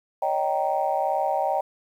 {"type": "chord", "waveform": "sine", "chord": "Eb dominant seventh", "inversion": "third", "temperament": "just", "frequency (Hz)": [560, 622.3, 777.8, 933.4], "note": ["Db5", "Eb5", "G5", "Bb5"], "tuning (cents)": [18, 0, -14, 2], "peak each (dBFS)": [-28, -27, -24, -29], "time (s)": [0.22, 1.61], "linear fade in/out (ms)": 5, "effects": ["tanh soft clip ceiling -11 dBFS", "9-bit"]}